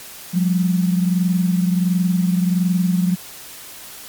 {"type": "tone pair together", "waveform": "sine", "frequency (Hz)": [178.39, 199.8], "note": ["F3", "G3"], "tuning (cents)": [37, 33], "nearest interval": "major second", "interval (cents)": 196, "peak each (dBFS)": [-15, -22], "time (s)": [0.33, 3.16], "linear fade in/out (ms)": 20, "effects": ["white hiss -37 dBFS RMS until 4.08 s", "MP3 96 kbps"]}